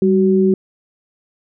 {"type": "tone pair together", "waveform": "sine", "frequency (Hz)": [196, 376], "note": ["G3", "F#4"], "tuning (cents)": [0, 28], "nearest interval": "major seventh", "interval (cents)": 1128, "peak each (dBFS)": -13, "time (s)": [0.02, 0.54], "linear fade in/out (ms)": 2, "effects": []}